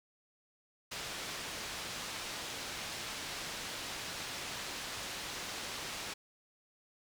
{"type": "low-pass noise", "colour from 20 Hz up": "white", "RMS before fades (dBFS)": -42, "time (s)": [0.91, 6.14], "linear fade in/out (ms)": 10, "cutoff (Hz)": 5200, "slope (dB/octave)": 12, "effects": []}